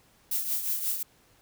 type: noise with tremolo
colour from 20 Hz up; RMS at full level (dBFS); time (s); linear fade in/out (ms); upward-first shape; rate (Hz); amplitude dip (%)
violet; -27; 0.31-1.03; 5; triangle; 5.6; 65
effects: pink hiss -62 dBFS RMS until 1.41 s